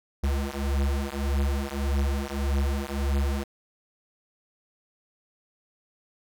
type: beating tone pair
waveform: square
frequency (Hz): 68.6 / 70.3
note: C#2 / C#2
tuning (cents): -17 / +25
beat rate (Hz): 1.7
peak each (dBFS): -28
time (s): 0.23-3.44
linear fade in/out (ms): 10
effects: none